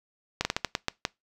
slowing click train, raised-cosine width 0.2 ms, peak -8 dBFS, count 8, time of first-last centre 0.41-1.051 s, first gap 40 ms, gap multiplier 1.27, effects noise-tail reverb RT60 0.2 s tail -23 dB re dry

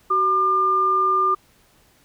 sine tone pair together, 378 / 1200 Hz, F#4 / D6, +37 / +37 cents, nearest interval octave + minor sixth, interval 2000 cents, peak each -26 / -16 dBFS, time 0.1-1.35 s, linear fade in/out 10 ms, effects pink hiss -57 dBFS RMS until 2.04 s

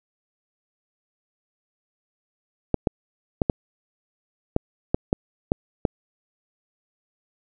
clicks, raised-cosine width 2 ms, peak -5 dBFS, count 9, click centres 2.743 / 2.872 / 3.418 / 3.498 / 4.564 / 4.945 / 5.129 / 5.519 / 5.852 s, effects none

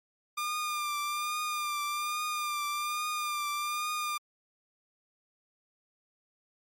sawtooth tone with vibrato, 1200 Hz, D6, 37 cents sharp, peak -27 dBFS, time 0.37-4.18 s, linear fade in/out 10 ms, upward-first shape triangle, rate 1.2 Hz, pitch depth 40 cents each way, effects MP3 64 kbps

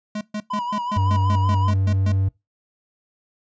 square tone bursts, 211.1 Hz, G#3, 29 cents sharp, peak -25 dBFS, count 11, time 0.15-2.121 s, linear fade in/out 5 ms, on 61 ms, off 130 ms
triangle tone with vibrato, 987.8 Hz, B5, in tune, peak -22 dBFS, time 0.5-1.71 s, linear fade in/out 10 ms, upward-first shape sine, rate 5.3 Hz, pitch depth 60 cents each way
triangle tone, 96.3 Hz, G2, 30 cents flat, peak -15 dBFS, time 0.96-2.29 s, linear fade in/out 10 ms
effects noise-tail reverb RT60 0.2 s tail -21 dB re dry + resampled to 16000 Hz

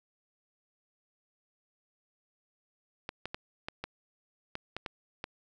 clicks, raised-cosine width 0.3 ms, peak -20 dBFS, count 9, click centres 3.091 / 3.256 / 3.345 / 3.685 / 3.84 / 4.554 / 4.766 / 4.862 / 5.241 s, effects none

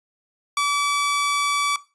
sawtooth tone, 1150 Hz, D6, 37 cents flat, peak -15 dBFS, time 0.57-1.76 s, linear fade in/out 2 ms, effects noise-tail reverb RT60 0.3 s tail -19 dB re dry + resampled to 24000 Hz

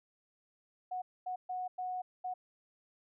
sine tone bursts at uneven times, 734 Hz, F#5, 14 cents flat, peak -35 dBFS, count 5, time 0.91-1.02 / 1.26-1.36 / 1.49-1.68 / 1.78-2.02 / 2.24-2.34 s, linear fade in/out 10 ms, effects none

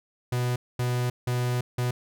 45% pulse tone bursts at uneven times, 123.47 Hz, B2, in tune, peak -24 dBFS, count 4, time 0.32-0.56 / 0.79-1.1 / 1.27-1.61 / 1.78-1.91 s, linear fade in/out 5 ms, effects none

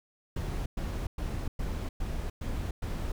brown noise bursts, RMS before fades -33 dBFS, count 7, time 0.36-3.12 s, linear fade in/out 5 ms, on 300 ms, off 110 ms, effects none

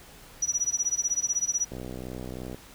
sine tone with tremolo, 5860 Hz, F#8, 18 cents flat, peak -21 dBFS, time 0.42-1.65 s, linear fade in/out 5 ms, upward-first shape sine, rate 16 Hz, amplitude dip 95%
click train, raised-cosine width 2 ms, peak -24 dBFS, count 53, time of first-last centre 1.72-2.545 s, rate 63 Hz
effects pink hiss -50 dBFS RMS until 2.74 s

